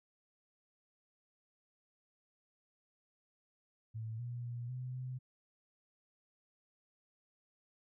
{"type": "tone with pitch steps", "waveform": "sine", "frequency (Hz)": [111.5, 120.8, 119.9, 126.7, 127.8], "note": ["A2", "B2", "A#2", "B2", "C3"], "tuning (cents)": [23, -38, 49, 45, -40], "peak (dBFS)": -39, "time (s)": [3.94, 5.19], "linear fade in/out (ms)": 20, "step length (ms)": 250, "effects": []}